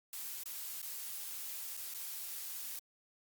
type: noise with dropouts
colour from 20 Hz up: blue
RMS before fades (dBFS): -43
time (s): 0.13-2.79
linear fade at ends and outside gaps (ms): 1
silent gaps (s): 0.434-0.458 / 0.817-0.828 / 1.768-1.774 / 1.939-1.946
effects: Opus 48 kbps